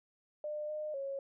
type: tone with pitch steps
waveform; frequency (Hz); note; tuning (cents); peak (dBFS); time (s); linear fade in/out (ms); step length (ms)
sine; 601 / 609 / 549; D5 / D#5 / C#5; +40 / -37 / -17; -36; 0.44-1.19; 2; 250
effects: none